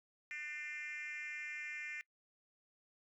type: tone with frequency modulation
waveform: sine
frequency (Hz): 2094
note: C7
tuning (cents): +1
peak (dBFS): -40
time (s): 0.31-2.01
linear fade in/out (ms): 0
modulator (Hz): 300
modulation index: 1.3
effects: noise-tail reverb RT60 0.1 s tail -24 dB re dry + tanh soft clip ceiling -40 dBFS